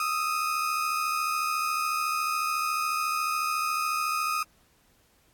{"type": "tone pair together", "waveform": "35% pulse", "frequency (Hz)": [1244.5, 1318.5], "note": ["D#6", "E6"], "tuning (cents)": [0, 0], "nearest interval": "minor second", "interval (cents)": 100, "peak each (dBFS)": [-25, -32], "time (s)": [0, 4.43], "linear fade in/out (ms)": 2, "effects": ["pink hiss -64 dBFS RMS until 5.33 s", "AAC 64 kbps"]}